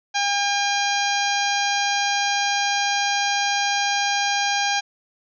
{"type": "harmonic tone", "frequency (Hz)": 806, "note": "G5", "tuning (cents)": 48, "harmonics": [1, 2, 3, 4, 5, 6, 7, 8], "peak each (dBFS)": [-23, -26, -28, -29, -30, -31, -31, -32], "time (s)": [0.14, 4.81], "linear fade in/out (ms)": 20, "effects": []}